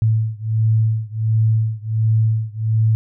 sine beating tone pair, 110 / 111.4 Hz, A2 / A2, 0 / +22 cents, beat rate 1.4 Hz, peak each -17 / -18 dBFS, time 0.02-2.95 s, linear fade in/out 0 ms, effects none

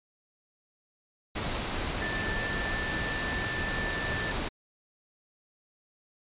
sine tone in noise, 1766 Hz, A6, 6 cents sharp, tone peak -33 dBFS, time 2.01-4.32 s, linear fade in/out 10 ms, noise pink, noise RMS -32 dBFS, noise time 1.35-4.49 s, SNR -4 dB, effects resampled to 8000 Hz

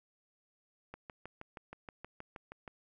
click train, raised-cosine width 0.5 ms, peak -30 dBFS, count 12, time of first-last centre 0.94-2.678 s, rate 6.33 Hz, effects none

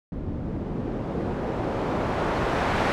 white noise with low-pass filter sweep, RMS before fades -27 dBFS, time 0.12-2.92 s, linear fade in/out 0 ms, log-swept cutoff 210 to 1300 Hz, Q 0.72, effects none

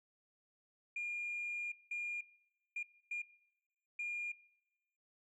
sine tone bursts at uneven times, 2415 Hz, D7, 48 cents sharp, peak -36 dBFS, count 5, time 0.96-1.72 / 1.91-2.21 / 2.76-2.83 / 3.11-3.22 / 3.99-4.32 s, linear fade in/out 5 ms, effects noise-tail reverb RT60 0.9 s tail -22 dB re dry + tanh soft clip ceiling -34 dBFS

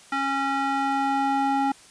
square tone with band-pass filter sweep, 274.2 Hz, C#4, 19 cents flat, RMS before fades -24 dBFS, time 0.12-1.72 s, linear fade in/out 5 ms, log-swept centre 1400 to 740 Hz, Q 1.6, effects white hiss -50 dBFS RMS until 1.9 s + resampled to 22050 Hz

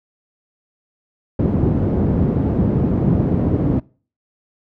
pink band-pass noise, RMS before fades -17 dBFS, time 1.39-3.8 s, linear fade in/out 5 ms, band 100 to 300 Hz, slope 12 dB/octave, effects noise-tail reverb RT60 0.4 s tail -23 dB re dry

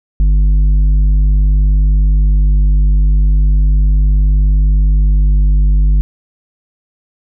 sine tone with tanh clipping, 49.82 Hz, G1, 29 cents sharp, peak -8 dBFS, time 0.2-6.01 s, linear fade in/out 0 ms, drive 7 dB, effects none

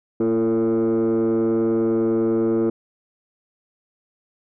sine tone with frequency modulation, 339.8 Hz, F4, 47 cents flat, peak -14 dBFS, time 0.2-2.7 s, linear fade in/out 5 ms, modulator 110 Hz, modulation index 1.1, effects tanh soft clip ceiling -16 dBFS

